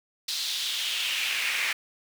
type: noise with high-pass filter sweep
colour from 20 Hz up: brown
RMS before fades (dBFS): -29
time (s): 0.28-1.73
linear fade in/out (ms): 5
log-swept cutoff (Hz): 4200 to 2100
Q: 3.1
effects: none